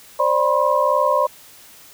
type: tone cluster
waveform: sine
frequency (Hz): 527 / 590 / 981 / 1061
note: C5 / D5 / B5 / C6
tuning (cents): +12 / +8 / -12 / +24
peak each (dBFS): -21 / -19 / -20 / -20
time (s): 0.19-1.27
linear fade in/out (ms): 10
effects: white hiss -45 dBFS RMS until 1.93 s